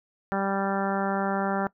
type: harmonic tone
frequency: 196 Hz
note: G3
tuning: in tune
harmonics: 1 / 2 / 3 / 4 / 5 / 6 / 7 / 8 / 9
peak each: -29 / -33 / -32 / -30 / -37 / -38 / -33 / -39 / -40 dBFS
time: 0.32-1.67 s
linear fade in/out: 0 ms
effects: noise-tail reverb RT60 0.1 s tail -20 dB re dry